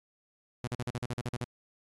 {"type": "tone bursts", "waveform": "sawtooth", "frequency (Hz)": 122.5, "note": "B2", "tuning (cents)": -14, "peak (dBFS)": -28, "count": 11, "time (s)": [0.64, 1.443], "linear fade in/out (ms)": 0, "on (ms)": 33, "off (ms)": 44, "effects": ["AAC 32 kbps"]}